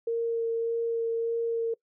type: tone with vibrato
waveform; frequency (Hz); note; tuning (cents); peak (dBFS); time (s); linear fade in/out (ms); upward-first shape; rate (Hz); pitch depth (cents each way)
sine; 460.5; A#4; -21; -25; 0.07-1.74; 5; sine; 1.7; 10
effects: noise-tail reverb RT60 0.1 s tail -23 dB re dry